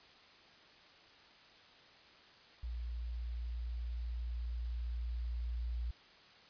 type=tone with level ramp; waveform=sine; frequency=59 Hz; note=A#1; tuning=22 cents sharp; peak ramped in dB=-38 to -35 dBFS; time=2.63-5.91 s; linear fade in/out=5 ms; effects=white hiss -60 dBFS RMS until 6.49 s + resampled to 11025 Hz